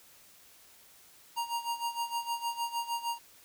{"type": "tone with tremolo", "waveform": "square", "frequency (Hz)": 937, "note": "A#5", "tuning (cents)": 9, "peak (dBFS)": -30, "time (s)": [1.36, 3.19], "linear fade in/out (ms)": 20, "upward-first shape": "sine", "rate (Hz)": 6.5, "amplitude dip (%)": 80, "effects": ["white hiss -58 dBFS RMS until 3.44 s"]}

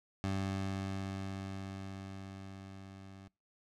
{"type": "tone with level ramp", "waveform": "20% pulse", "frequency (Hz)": 96.7, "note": "G2", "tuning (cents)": -23, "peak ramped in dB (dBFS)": [-28, -46], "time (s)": [0.24, 3.28], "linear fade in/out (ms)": 0, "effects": ["noise-tail reverb RT60 0.3 s tail -25 dB re dry", "low-pass 7000 Hz 12 dB/octave"]}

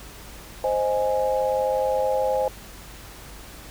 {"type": "chord", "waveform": "sine", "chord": "Ab major", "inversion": "first", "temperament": "equal", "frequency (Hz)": [523.3, 622.3, 830.6], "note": ["C5", "Eb5", "Ab5"], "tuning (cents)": [0, 0, 0], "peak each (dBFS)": [-22, -27, -26], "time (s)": [0.64, 2.48], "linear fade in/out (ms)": 2, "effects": ["added 50 Hz sine -46 dBFS peak until 3.7 s", "pink hiss -43 dBFS RMS until 3.7 s"]}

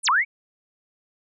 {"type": "linear two-way sweep", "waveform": "sine", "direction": "down then up", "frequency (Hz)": [10580, 932.3, 2351], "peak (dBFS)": -16, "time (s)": [0.03, 0.25], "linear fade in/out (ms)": 50, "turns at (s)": 0.09, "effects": []}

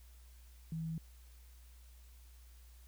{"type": "tone", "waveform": "sine", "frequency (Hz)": 161.9, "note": "E3", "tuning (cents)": -31, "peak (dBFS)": -37, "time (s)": [0.72, 0.98], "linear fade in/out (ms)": 2, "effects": ["added 60 Hz sine -55 dBFS peak until 2.87 s", "white hiss -67 dBFS RMS until 2.87 s"]}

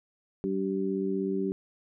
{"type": "harmonic tone", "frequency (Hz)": 96.3, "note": "G2", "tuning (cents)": -30, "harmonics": [2, 3, 4], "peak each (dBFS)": [-31, -33, -30], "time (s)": [0.44, 1.52], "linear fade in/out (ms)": 0, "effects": []}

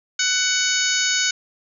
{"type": "harmonic tone with a mistuned harmonic", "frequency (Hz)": 746, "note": "F#5", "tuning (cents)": 14, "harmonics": [2, 3, 4, 5, 6, 7, 8, 9], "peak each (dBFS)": [-24, -27, -27, -27, -27, -28, -28, -24], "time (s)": [0.19, 1.31], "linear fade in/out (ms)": 5, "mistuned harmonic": 8, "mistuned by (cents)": 31, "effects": []}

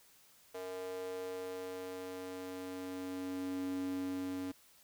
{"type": "tone with high-pass filter sweep", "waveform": "square", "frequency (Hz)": 92.5, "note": "F#2", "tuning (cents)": 0, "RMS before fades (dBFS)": -41, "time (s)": [0.54, 4.52], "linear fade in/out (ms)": 10, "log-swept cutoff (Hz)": [510, 240], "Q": 4.5, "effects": ["white hiss -64 dBFS RMS until 4.83 s"]}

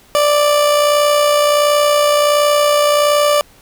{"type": "tone with amplitude modulation", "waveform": "30% pulse", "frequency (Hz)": 587.3, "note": "D5", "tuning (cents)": 0, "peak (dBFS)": -6, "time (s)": [0.15, 3.41], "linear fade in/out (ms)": 0, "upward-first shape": "sine", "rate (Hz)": 61.4, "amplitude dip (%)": 35, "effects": ["pink hiss -47 dBFS RMS until 3.61 s"]}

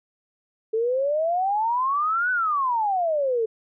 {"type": "exponential two-way sweep", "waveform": "sine", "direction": "up then down", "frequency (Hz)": [433.6, 1515, 433.6], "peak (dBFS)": -20, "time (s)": [0.73, 3.46], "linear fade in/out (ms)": 10, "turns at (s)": 2.31, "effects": []}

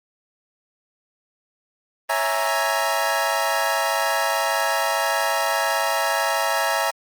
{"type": "chord", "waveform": "25% pulse", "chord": "A# half-diminished seventh", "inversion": "first", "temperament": "equal", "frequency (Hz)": [554.4, 659.3, 830.6, 932.3], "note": ["C#5", "E5", "G#5", "A#5"], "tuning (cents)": [0, 0, 0, 0], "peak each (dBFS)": [-24, -21, -22, -21], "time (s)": [2.09, 6.91], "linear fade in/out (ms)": 10, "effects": ["Opus 32 kbps"]}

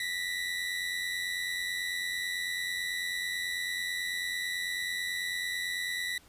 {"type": "tone pair together", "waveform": "30% pulse", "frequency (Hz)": [1886.4, 1975.5], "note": ["A#6", "B6"], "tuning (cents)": [20, 0], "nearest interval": "minor second", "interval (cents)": 80, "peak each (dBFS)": [-35, -30], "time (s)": [0, 6.18], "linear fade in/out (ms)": 2, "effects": ["pink hiss -59 dBFS RMS until 6.28 s", "resampled to 32000 Hz"]}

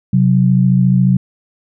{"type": "tone pair together", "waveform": "sine", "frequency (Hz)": [130.81, 184.99], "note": ["C3", "F#3"], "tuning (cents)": [0, 0], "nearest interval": "tritone", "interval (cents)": 600, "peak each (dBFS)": -11, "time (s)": [0.13, 1.17], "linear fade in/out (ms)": 5, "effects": []}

